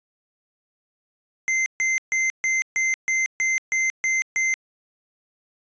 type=tone bursts; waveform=square; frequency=2077 Hz; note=C7; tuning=13 cents flat; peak=-20 dBFS; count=10; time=1.48-4.54 s; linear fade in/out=0 ms; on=180 ms; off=140 ms; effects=resampled to 16000 Hz